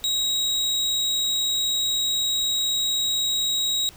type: tone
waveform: 35% pulse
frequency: 3816 Hz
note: A#7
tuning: 40 cents sharp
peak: -19 dBFS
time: 0.04-3.89 s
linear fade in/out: 0 ms
effects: pink hiss -48 dBFS RMS until 3.96 s